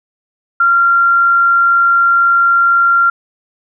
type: tone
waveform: sine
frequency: 1381 Hz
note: F6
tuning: 20 cents flat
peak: -7 dBFS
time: 0.6-3.1 s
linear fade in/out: 5 ms
effects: none